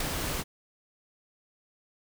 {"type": "noise with ADSR envelope", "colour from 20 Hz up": "pink", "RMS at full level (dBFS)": -27, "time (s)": [0, 0.44], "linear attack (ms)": 5, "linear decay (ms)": 6, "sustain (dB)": -5, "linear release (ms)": 41, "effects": []}